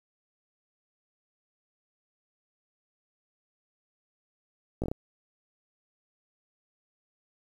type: slowing click train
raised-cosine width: 2 ms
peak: -18 dBFS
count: 5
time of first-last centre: 4.82-4.915 s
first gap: 17 ms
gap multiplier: 1.23
effects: 9-bit